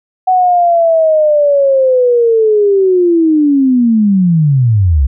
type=linear sweep; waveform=sine; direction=down; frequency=749 to 61.8 Hz; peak=-6 dBFS; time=0.27-5.07 s; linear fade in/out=10 ms; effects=none